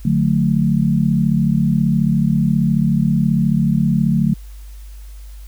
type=chord; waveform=sine; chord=D major; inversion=none; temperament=equal with one note detuned; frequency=146.83 / 181.4 / 220 Hz; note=D3 / F#3 / A3; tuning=0 / -34 / 0 cents; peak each=-17 dBFS; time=0.05-4.34 s; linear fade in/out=5 ms; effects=added 50 Hz sine -32 dBFS peak until 5.47 s + white hiss -50 dBFS RMS until 5.47 s